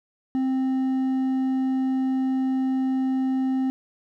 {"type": "tone with hard clipping", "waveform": "triangle", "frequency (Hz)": 262.3, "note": "C4", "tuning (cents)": 4, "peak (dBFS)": -22, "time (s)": [0.35, 3.7], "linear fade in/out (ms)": 0, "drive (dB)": 7, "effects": []}